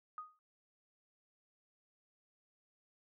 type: tone with exponential decay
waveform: sine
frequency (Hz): 1243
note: D#6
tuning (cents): -2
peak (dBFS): -39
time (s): 0.18-0.39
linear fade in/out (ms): 1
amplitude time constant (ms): 45
effects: none